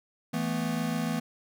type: chord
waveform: square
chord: E suspended fourth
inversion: none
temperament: equal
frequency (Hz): 164.81 / 220 / 246.9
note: E3 / A3 / B3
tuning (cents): 0 / 0 / 0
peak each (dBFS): -33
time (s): 0.33-1.2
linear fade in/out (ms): 10
effects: none